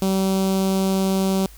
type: tone with notch filter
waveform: sawtooth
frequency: 191.6 Hz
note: G3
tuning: 39 cents flat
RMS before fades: -20 dBFS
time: 0.02-1.46 s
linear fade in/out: 2 ms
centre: 1800 Hz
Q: 0.72
effects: added 50 Hz sine -42 dBFS peak until 1.57 s + white hiss -49 dBFS RMS until 1.57 s